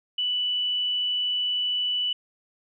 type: tone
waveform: sine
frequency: 2969 Hz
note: F#7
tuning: 5 cents sharp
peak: -23 dBFS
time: 0.18-2.13 s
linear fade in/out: 5 ms
effects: none